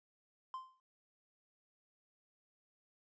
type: tone with exponential decay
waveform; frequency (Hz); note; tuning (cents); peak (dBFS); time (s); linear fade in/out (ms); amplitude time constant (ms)
triangle; 1041; C6; -9; -37; 0.54-0.8; 1; 56
effects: noise-tail reverb RT60 0.1 s tail -23 dB re dry + resampled to 16000 Hz